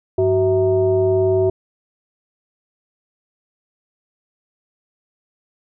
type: tone with frequency modulation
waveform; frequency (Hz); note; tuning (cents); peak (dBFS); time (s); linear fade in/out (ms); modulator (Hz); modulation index
sine; 376; F#4; +28; -13; 0.18-1.5; 5; 277; 0.77
effects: none